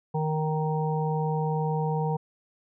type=harmonic tone; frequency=155.56 Hz; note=D#3; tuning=in tune; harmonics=1 / 3 / 5 / 6; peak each=-26 / -31 / -33 / -34 dBFS; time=0.14-2.17 s; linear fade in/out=10 ms; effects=none